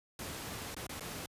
pink noise with dropouts, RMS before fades -42 dBFS, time 0.19-1.26 s, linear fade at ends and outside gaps 2 ms, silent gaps 0.746-0.765 / 0.867-0.893 / 0.997-1.007 s, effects high-pass 60 Hz 12 dB/octave + resampled to 32000 Hz

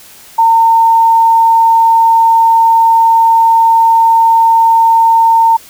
sine tone, 910 Hz, A#5, 42 cents flat, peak -4 dBFS, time 0.38-5.57 s, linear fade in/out 10 ms, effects white hiss -37 dBFS RMS until 5.69 s

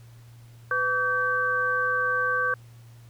sine tone cluster, 502 / 1145 / 1553 Hz, B4 / D6 / G6, +28 / -44 / -17 cents, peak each -31 / -27 / -24 dBFS, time 0.71-2.54 s, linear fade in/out 2 ms, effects added 117 Hz sine -46 dBFS peak until 3.09 s + pink hiss -59 dBFS RMS until 3.09 s

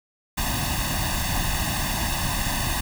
pink noise with comb filter, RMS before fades -25 dBFS, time 0.37-2.81 s, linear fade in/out 10 ms, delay 1.1 ms, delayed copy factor +1, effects none

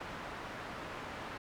white low-pass noise, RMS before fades -44 dBFS, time 0-1.38 s, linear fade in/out 10 ms, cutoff 1500 Hz, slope 12 dB/octave, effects none

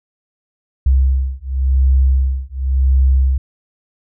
sine beating tone pair, 65.6 / 66.52 Hz, C2 / C2, +5 / +29 cents, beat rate 0.92 Hz, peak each -14 dBFS, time 0.86-3.38 s, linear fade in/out 5 ms, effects none

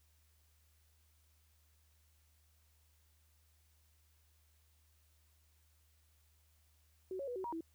sine tone with pitch steps, 374.9 / 554 / 489.9 / 376.8 / 950 / 328.1 Hz, F#4 / C#5 / B4 / F#4 / A#5 / E4, +23 / -1 / -14 / +32 / +33 / -8 cents, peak -39 dBFS, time 7.11-7.608 s, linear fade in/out 2 ms, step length 83 ms, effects added 76 Hz sine -69 dBFS peak until 7.74 s + white hiss -75 dBFS RMS until 7.74 s

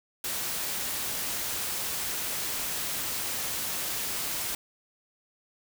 white noise, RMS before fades -32 dBFS, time 0.24-4.55 s, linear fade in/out 2 ms, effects none

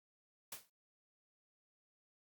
white noise with exponential decay, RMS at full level -42 dBFS, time 0.52-0.7 s, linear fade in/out 5 ms, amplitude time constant 37 ms, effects high-pass 80 Hz 12 dB/octave + Opus 48 kbps

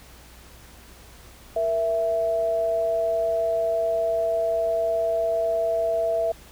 sine tone pair together, 467.9 / 661.7 Hz, A#4 / E5, +6 / +6 cents, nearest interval tritone, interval 600 cents, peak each -29 / -21 dBFS, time 1.56-6.32 s, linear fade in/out 5 ms, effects added 60 Hz sine -49 dBFS peak until 6.51 s + pink hiss -49 dBFS RMS until 6.51 s

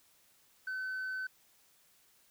sine tone, 1521 Hz, F#6, 47 cents sharp, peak -33 dBFS, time 0.67-1.27 s, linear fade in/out 5 ms, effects tanh soft clip ceiling -34 dBFS + white hiss -67 dBFS RMS until 2.3 s

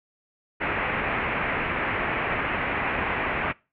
white low-pass noise, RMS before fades -27 dBFS, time 0.6-3.53 s, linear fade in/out 20 ms, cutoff 2500 Hz, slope 48 dB/octave, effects noise-tail reverb RT60 0.3 s tail -23 dB re dry

